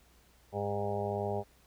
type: harmonic tone with a mistuned harmonic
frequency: 101.6 Hz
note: G#2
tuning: 38 cents flat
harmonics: 1 / 2 / 4 / 5 / 6 / 7 / 8 / 9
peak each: -38 / -41 / -36 / -42 / -38 / -42 / -39 / -49 dBFS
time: 0.52-1.44 s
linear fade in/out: 50 ms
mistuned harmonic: 9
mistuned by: +36 cents
effects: added 60 Hz sine -64 dBFS peak until 1.66 s + pink hiss -65 dBFS RMS until 1.66 s